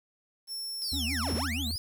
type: tone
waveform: sawtooth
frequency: 5400 Hz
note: E8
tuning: 41 cents sharp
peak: -32 dBFS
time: 0.47-1.49 s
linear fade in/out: 50 ms
type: linear two-way sweep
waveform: 40% pulse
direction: down then up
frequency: 5140 to 49 to 5140 Hz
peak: -32 dBFS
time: 0.82-1.78 s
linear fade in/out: 0 ms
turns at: 1.34 s
type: tone with pitch glide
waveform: sine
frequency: 77.78 to 80.76 Hz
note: D#2 to E2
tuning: 0 to -35 cents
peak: -33 dBFS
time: 0.92-1.76 s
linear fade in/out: 0 ms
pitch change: +65 cents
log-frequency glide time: 1.11-1.26 s
type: tone with vibrato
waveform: triangle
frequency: 251.8 Hz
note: B3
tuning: 34 cents sharp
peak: -33 dBFS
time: 0.93-1.71 s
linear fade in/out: 0 ms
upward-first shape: triangle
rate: 6.3 Hz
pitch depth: 250 cents each way
effects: 10-bit